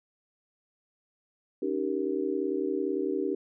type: chord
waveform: sine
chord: Eb dominant seventh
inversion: third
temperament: just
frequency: 280 / 311.1 / 388.9 / 466.7 Hz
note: Db4 / Eb4 / G4 / Bb4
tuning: +18 / 0 / -14 / +2 cents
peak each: -33 / -33 / -30 / -35 dBFS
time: 1.62-3.35 s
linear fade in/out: 5 ms
effects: none